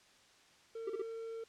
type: tone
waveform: triangle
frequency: 453.4 Hz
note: A#4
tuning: 48 cents flat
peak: -39 dBFS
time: 0.75-1.44 s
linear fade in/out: 5 ms
type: tone bursts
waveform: triangle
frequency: 394.1 Hz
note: G4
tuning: 9 cents sharp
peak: -33 dBFS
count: 3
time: 0.87-1.02 s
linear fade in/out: 5 ms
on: 28 ms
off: 33 ms
effects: white hiss -64 dBFS RMS until 1.48 s + low-pass 6000 Hz 12 dB/octave